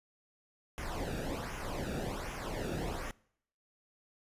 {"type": "noise with flanger", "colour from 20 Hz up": "brown", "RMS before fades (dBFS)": -38, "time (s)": [0.78, 3.11], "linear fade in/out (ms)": 0, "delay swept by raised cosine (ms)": [0.23, 0.98], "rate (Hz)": 1.3, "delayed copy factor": -0.75, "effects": ["noise-tail reverb RT60 0.7 s tail -24 dB re dry", "resampled to 32000 Hz"]}